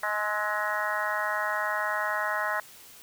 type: harmonic tone with a mistuned harmonic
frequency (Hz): 210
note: G#3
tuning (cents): +19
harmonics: 3 / 4 / 5 / 6 / 7 / 8 / 9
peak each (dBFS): -34 / -35 / -33 / -35 / -34 / -35 / -33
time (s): 0.03-2.6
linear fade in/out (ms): 2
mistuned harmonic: 6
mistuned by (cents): +40
effects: white hiss -50 dBFS RMS until 3.02 s